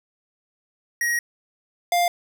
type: tone pair in turn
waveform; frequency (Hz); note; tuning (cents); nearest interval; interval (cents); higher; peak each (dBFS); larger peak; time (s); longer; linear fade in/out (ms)
square; 1892 / 700; A#6 / F5; +25 / +4; octave + perfect fourth; 1721; first; -21 / -18; second; 1.01-1.19 / 1.92-2.08; first; 2
effects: none